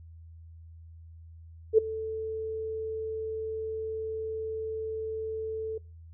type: tone with ADSR envelope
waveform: sine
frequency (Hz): 440.3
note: A4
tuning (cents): +1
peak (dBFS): -13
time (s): 1.73-5.78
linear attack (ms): 51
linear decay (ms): 8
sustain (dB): -18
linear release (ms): 6
effects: noise-tail reverb RT60 0.4 s tail -26 dB re dry + added 82 Hz sine -46 dBFS peak until 6.13 s